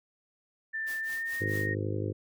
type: tone with pitch glide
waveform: sine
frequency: 1778 to 1857.8 Hz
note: A6 to A#6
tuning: +18 to -6 cents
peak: -31 dBFS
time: 0.73-1.75 s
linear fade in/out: 20 ms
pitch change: +76 cents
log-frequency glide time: 0.99-1.44 s
type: noise with tremolo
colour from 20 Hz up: white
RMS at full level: -44 dBFS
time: 0.86-1.7 s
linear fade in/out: 20 ms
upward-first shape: triangle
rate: 4.6 Hz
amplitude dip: 100%
type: harmonic tone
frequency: 51.4 Hz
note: G#1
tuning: 17 cents flat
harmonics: 2 / 3 / 4 / 5 / 6 / 7 / 8 / 9 / 10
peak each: -32 / -41 / -43 / -46 / -38 / -38 / -40 / -42 / -42 dBFS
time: 1.4-2.13 s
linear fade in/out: 20 ms
effects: none